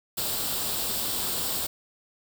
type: noise with comb filter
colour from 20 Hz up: white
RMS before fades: -29 dBFS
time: 0.17-1.67 s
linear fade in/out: 10 ms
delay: 0.24 ms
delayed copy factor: +0.55
effects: none